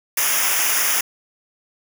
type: noise with comb filter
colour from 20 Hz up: white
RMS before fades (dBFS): -19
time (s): 0.17-1.01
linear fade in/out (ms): 5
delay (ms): 0.24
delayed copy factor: -0.9
effects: none